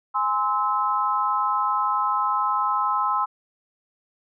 sine chord, Ab augmented, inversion none, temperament just, 830.6 / 1038.3 / 1297.8 Hz, Ab5 / C6 / E6, 0 / -14 / -27 cents, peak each -27 / -23 / -24 dBFS, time 0.14-3.26 s, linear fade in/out 20 ms, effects none

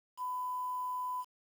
sine tone with quantisation, 1001 Hz, B5, 23 cents sharp, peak -34 dBFS, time 0.17-1.25 s, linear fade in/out 50 ms, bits 9, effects none

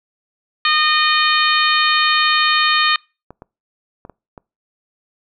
harmonic tone, 613 Hz, D#5, 26 cents flat, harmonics 2 / 3 / 4 / 5 / 6 / 7, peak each -17 / -19 / -20 / -21 / -22 / -22 dBFS, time 0.65-2.96 s, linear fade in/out 2 ms
clicks, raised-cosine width 1 ms, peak -22 dBFS, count 5, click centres 3.306 / 3.421 / 4.051 / 4.097 / 4.378 s
effects noise-tail reverb RT60 0.3 s tail -26 dB re dry

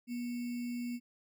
sine tone with sample-and-hold, 241.3 Hz, B3, 40 cents flat, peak -35 dBFS, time 0.07-1 s, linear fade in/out 50 ms, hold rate 2450 Hz, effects none

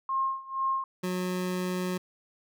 sine tone with tremolo, 1069 Hz, C6, 37 cents sharp, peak -24 dBFS, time 0.09-0.84 s, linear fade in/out 2 ms, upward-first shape sine, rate 2.1 Hz, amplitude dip 90%
25% pulse tone, 182.2 Hz, F#3, 26 cents flat, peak -25 dBFS, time 1.03-1.98 s, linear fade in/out 10 ms
effects none

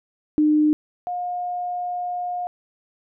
sine tone pair in turn, 303.1 / 714.3 Hz, D#4 / F5, -45 / +39 cents, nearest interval octave + minor third, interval 1484 cents, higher second, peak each -14 / -24 dBFS, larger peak first, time 0.38-0.73 / 1.07-2.47 s, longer second, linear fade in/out 0 ms, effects none

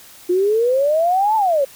sine exponential two-way sweep, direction up then down, 349.2 to 896 to 528 Hz, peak -13 dBFS, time 0.29-1.65 s, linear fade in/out 10 ms, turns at 1.36 s, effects white hiss -43 dBFS RMS until 1.75 s

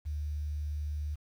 sine tone with quantisation, 74.5 Hz, D2, 25 cents sharp, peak -32 dBFS, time 0.05-1.16 s, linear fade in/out 20 ms, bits 10, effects none

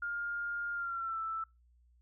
sine tone with pitch glide, 1410 to 1323.2 Hz, F6 to E6, +16 to +6 cents, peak -34 dBFS, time 0.02-1.44 s, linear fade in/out 5 ms, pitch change -110 cents, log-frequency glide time 0.73-1.2 s, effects noise-tail reverb RT60 0.2 s tail -23 dB re dry + added 60 Hz sine -63 dBFS peak until 2.01 s

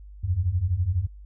sine beating tone pair, 82.41 / 94.41 Hz, E2 / F#2, 0 / +35 cents, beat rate 12 Hz, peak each -26 / -23 dBFS, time 0.23-1.07 s, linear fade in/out 20 ms, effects added 50 Hz sine -41 dBFS peak until 1.25 s

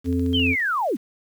harmonic tone, 87.31 Hz, F2, in tune, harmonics 1 / 3 / 5, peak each -24 / -21 / -30 dBFS, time 0.04-0.56 s, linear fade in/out 50 ms
click train, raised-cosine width 0.2 ms, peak -28 dBFS, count 9, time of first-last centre 0.06-0.601 s, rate 14.8 Hz
sine linear sweep, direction down, 3216 to 172.8 Hz, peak -20 dBFS, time 0.33-0.97 s, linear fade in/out 20 ms
effects 8-bit

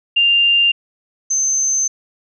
sine tone pair in turn, 2794 / 6229 Hz, F7 / G8, 0 / -12 cents, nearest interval octave + major second, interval 1388 cents, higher second, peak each -10 / -14 dBFS, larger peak first, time 0.16-0.72 / 1.3-1.88 s, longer second, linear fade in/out 10 ms, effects none

